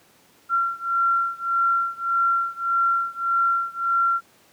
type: beating tone pair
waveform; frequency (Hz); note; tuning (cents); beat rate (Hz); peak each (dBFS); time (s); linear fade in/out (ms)
sine; 1368 / 1369.7; F6 / F6; -36 / -34; 1.7; -22 / -23; 0.49-4.21; 50
effects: pink hiss -56 dBFS RMS until 4.52 s + high-pass 150 Hz 12 dB/octave